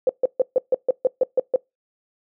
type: tone bursts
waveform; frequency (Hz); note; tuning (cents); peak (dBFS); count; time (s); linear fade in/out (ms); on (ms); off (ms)
sine; 513; C5; -34; -13; 10; 0.07-1.56; 2; 23; 140
effects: noise-tail reverb RT60 0.2 s tail -25 dB re dry